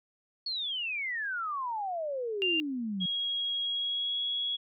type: exponential sweep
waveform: sine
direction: down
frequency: 4435 to 174.61 Hz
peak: -31 dBFS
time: 0.46-3.06 s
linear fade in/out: 5 ms
type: tone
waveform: sine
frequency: 2791 Hz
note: F7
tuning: 2 cents flat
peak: -26 dBFS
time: 2.42-2.6 s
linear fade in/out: 0 ms
type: tone with pitch glide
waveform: sine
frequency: 3296 to 3340 Hz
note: G#7 to G#7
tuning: -14 to +9 cents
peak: -29 dBFS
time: 3-4.57 s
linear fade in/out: 20 ms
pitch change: +23 cents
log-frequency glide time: 3.66-4.2 s
effects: none